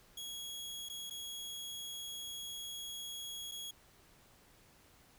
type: tone with dropouts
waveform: sawtooth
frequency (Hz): 3322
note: G#7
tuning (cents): 0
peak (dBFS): -39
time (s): 0.17-3.71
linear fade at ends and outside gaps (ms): 5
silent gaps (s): 0.888-0.897 / 1.099-1.107 / 3.514-3.518
effects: pink hiss -64 dBFS RMS until 5.18 s